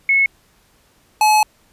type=tone pair in turn; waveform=sine / square; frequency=2191 / 854.8 Hz; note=C#7 / G#5; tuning=-21 / +50 cents; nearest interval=octave + major third; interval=1629 cents; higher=first; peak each=-11 dBFS; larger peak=neither; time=0.09-0.26 / 1.21-1.43 s; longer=second; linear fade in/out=2 ms; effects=pink hiss -56 dBFS RMS until 1.72 s + resampled to 32000 Hz